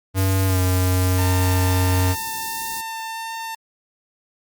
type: tone with pitch glide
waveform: square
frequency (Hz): 95.4 to 91.99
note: G2 to F#2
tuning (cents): -47 to -10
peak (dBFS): -17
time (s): 0.14-2.16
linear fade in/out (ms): 50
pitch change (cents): -63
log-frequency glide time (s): 0.46-0.59
type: band-stop noise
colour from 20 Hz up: white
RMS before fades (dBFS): -31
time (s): 0.16-2.82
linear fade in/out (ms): 20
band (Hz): 440 to 4300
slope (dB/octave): 48
type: tone with vibrato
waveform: sawtooth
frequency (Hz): 900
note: A5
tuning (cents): +39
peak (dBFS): -24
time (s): 1.18-3.55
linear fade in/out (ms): 5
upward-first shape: triangle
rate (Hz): 1.5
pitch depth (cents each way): 10
effects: Opus 48 kbps